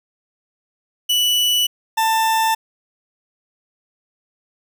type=tone pair in turn; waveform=40% pulse; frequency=2960 / 890.2 Hz; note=F#7 / A5; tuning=0 / +20 cents; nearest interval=octave + major sixth; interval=2080 cents; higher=first; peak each=-14 dBFS; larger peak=neither; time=1.09-1.67 / 1.97-2.55 s; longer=neither; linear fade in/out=10 ms; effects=none